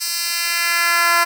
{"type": "tone with high-pass filter sweep", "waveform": "10% pulse", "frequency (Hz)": 341.9, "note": "F4", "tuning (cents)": -37, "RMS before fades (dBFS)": -18, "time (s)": [0, 1.25], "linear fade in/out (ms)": 20, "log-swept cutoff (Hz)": [5200, 990], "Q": 1.1, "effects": []}